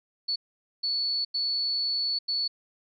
sine tone bursts at uneven times, 4435 Hz, C#8, in tune, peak -25 dBFS, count 4, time 0.28-0.36 / 0.83-1.25 / 1.34-2.19 / 2.28-2.48 s, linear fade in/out 10 ms, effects none

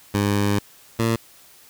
15% pulse tone pair in turn, 101.7 / 114.15 Hz, G#2 / A#2, -36 / -36 cents, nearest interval major second, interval 200 cents, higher second, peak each -12 dBFS, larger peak neither, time 0.14-0.59 / 0.99-1.16 s, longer first, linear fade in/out 5 ms, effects white hiss -50 dBFS RMS until 1.69 s

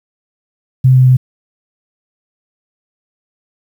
sine tone with pitch steps, 129.6 / 128.78 / 127.96 Hz, C3 / C3 / C3, -16 / -27 / -38 cents, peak -4 dBFS, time 0.84-1.17 s, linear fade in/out 10 ms, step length 110 ms, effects 7-bit

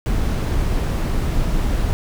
brown noise, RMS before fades -19 dBFS, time 0.06-1.93 s, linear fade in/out 0 ms, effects none

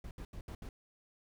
brown noise bursts at uneven times, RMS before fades -45 dBFS, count 5, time 0.04-0.11 / 0.18-0.25 / 0.33-0.41 / 0.48-0.55 / 0.62-0.69 s, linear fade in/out 2 ms, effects none

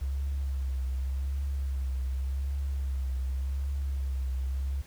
sine tone with vibrato, 67.1 Hz, C2, 44 cents sharp, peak -28 dBFS, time 0.01-4.82 s, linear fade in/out 10 ms, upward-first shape triangle, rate 0.87 Hz, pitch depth 65 cents each way, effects pink hiss -55 dBFS RMS until 4.86 s

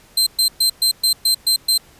sawtooth tone bursts, 4119 Hz, C8, 28 cents flat, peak -10 dBFS, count 8, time 0.17-1.778 s, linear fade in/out 5 ms, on 96 ms, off 120 ms, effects pink hiss -49 dBFS RMS until 1.99 s + resampled to 32000 Hz

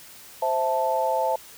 sine chord, A minor, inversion first, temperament equal, 523.3 / 659.3 / 880 Hz, C5 / E5 / A5, 0 / 0 / 0 cents, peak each -26 / -26 / -24 dBFS, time 0.42-1.36 s, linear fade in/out 5 ms, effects white hiss -46 dBFS RMS until 1.57 s

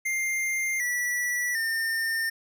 square tone with pitch steps, 2105 / 1952.7 / 1811.5 Hz, C7 / B6 / A6, +10 / -20 / +50 cents, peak -26 dBFS, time 0.05-2.3 s, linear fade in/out 10 ms, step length 750 ms, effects none

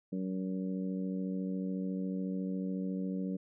harmonic tone, 94 Hz, F#2, 28 cents sharp, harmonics 2 / 3 / 4 / 5 / 6, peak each -34 / -39 / -50 / -45 / -50 dBFS, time 0.12-3.37 s, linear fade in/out 10 ms, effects none

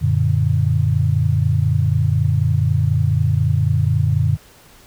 sine chord, Gb augmented, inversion none, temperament equal, 92.5 / 116.54 / 146.83 Hz, Gb2 / Bb2 / D3, 0 / 0 / 0 cents, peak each -18 dBFS, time 0.01-4.37 s, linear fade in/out 20 ms, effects pink hiss -47 dBFS RMS until 4.86 s

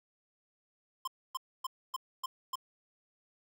square tone bursts, 1046.5 Hz, C6, in tune, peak -34 dBFS, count 6, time 1.05-2.556 s, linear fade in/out 5 ms, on 26 ms, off 270 ms, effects none

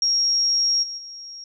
sine tone with level steps, 5588 Hz, F8, in tune, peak -17 / -29 / -35 dBFS, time 0.02-1.44 s, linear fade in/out 2 ms, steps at 0.82 / 0.97 s, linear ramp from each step 20 ms, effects none

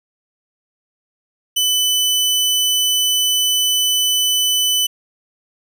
sawtooth tone, 3000 Hz, F#7, 23 cents sharp, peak -11 dBFS, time 1.56-4.87 s, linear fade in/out 10 ms, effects none

